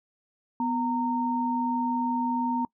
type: tone pair together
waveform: sine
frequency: 247.6 / 921.4 Hz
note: B3 / A#5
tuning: +5 / -20 cents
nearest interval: octave + major seventh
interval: 2275 cents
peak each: -27 dBFS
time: 0.6-2.65 s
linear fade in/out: 2 ms
effects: noise-tail reverb RT60 0.1 s tail -24 dB re dry